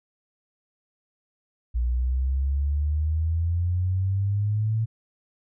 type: exponential sweep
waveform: sine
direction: up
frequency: 58.8 to 112.9 Hz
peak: -21 dBFS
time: 1.74-4.86 s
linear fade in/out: 20 ms
effects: none